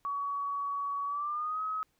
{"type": "tone with pitch glide", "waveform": "sine", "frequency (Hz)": [1129, 1274.6], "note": ["C#6", "D#6"], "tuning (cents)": [31, 41], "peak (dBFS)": -31, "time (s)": [0.05, 1.83], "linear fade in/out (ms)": 0, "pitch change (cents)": 210, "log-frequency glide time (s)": [1.06, 1.62], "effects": ["pink hiss -74 dBFS RMS until 1.99 s"]}